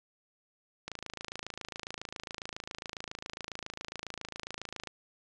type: click train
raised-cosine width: 0.2 ms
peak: -21 dBFS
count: 110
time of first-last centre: 0.88-4.873 s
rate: 27.3 Hz
effects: resampled to 22050 Hz